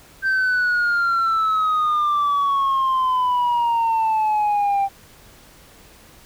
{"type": "exponential sweep", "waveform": "sine", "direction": "down", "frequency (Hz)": [1568, 784], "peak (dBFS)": -14, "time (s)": [0.22, 4.89], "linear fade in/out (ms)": 50, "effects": ["tanh soft clip ceiling -15 dBFS", "pink hiss -48 dBFS RMS until 6.25 s"]}